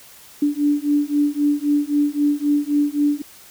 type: beating tone pair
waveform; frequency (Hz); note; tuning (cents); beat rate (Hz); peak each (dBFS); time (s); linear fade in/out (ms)
sine; 289.8 / 293.6; D4 / D4; -23 / 0; 3.8; -19; 0.42-3.22; 5
effects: white hiss -45 dBFS RMS until 3.5 s